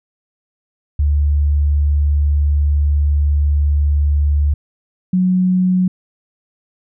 sine tone pair in turn, 72.9 / 183.7 Hz, D2 / F#3, -12 / -12 cents, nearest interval octave + major third, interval 1600 cents, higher second, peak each -11 dBFS, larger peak neither, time 0.99-4.54 / 5.13-5.88 s, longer first, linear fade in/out 5 ms, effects none

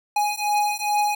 square beating tone pair, 830.6 / 833 Hz, G#5 / G#5, 0 / +5 cents, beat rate 2.4 Hz, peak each -24 dBFS, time 0.16-1.15 s, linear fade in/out 5 ms, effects none

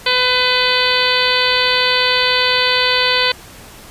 harmonic tone with a mistuned harmonic, 502 Hz, B4, 28 cents sharp, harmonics 1 / 2 / 3 / 4 / 5 / 6 / 7 / 8 / 9, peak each -21 / -21 / -21 / -21 / -21 / -21 / -21 / -21 / -21 dBFS, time 0.06-3.32 s, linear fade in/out 5 ms, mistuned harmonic 6, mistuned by +20 cents, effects pink hiss -38 dBFS RMS until 3.9 s + resampled to 32000 Hz

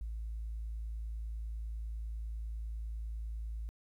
sine tone, 55 Hz, A1, in tune, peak -36 dBFS, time 0.01-3.69 s, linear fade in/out 0 ms, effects tanh soft clip ceiling -33 dBFS + 12-bit

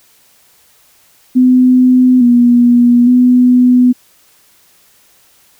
sine tone with pitch steps, 253.3 / 241.4 / 248.9 Hz, B3 / B3 / B3, +44 / -39 / +14 cents, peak -4 dBFS, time 1.35-3.93 s, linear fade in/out 20 ms, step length 860 ms, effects white hiss -49 dBFS RMS until 5.59 s

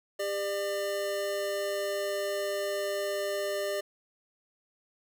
square tone pair together, 399.5 / 598.6 Hz, G4 / D5, +33 / +33 cents, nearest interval perfect fifth, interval 700 cents, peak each -35 / -32 dBFS, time 0.19-3.81 s, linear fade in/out 10 ms, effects none

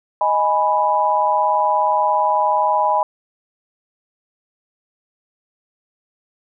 sine chord, G# minor, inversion second, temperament equal, 622.3 / 830.6 / 987.8 Hz, D#5 / G#5 / B5, 0 / 0 / 0 cents, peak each -21 / -18 / -17 dBFS, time 0.21-3.03 s, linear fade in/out 2 ms, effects none

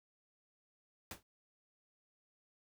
pink noise with exponential decay, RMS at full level -41 dBFS, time 1.11-1.23 s, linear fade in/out 2 ms, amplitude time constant 25 ms, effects none

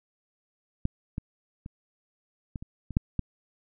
clicks, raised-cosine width 5 ms, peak -13 / -19 / -27 / -22 / -27 / -25 / -9 / -14 dBFS, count 8, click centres 0.854 / 1.181 / 1.661 / 2.558 / 2.625 / 2.907 / 2.969 / 3.193 s, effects none

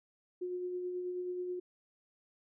sine tone with tremolo, 360.4 Hz, F#4, 45 cents flat, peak -34 dBFS, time 0.41-1.6 s, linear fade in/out 10 ms, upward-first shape sine, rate 9.3 Hz, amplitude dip 30%, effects none

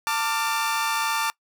sawtooth chord, D minor, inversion second, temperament equal with one note detuned, 896.4 / 1174.7 / 1396.9 Hz, A5 / D6 / F6, +32 / 0 / 0 cents, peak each -22 / -23 / -27 dBFS, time 0.07-1.3 s, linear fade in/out 0 ms, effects noise-tail reverb RT60 0.1 s tail -23 dB re dry

